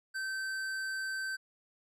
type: tone with hard clipping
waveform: sine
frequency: 1548 Hz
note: G6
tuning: 22 cents flat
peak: -36 dBFS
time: 0.14-1.37 s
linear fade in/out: 20 ms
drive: 12 dB
effects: none